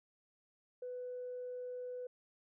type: tone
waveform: sine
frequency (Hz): 497.6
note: B4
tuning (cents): +13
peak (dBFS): -40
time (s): 0.82-2.07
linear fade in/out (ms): 5
effects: tanh soft clip ceiling -36 dBFS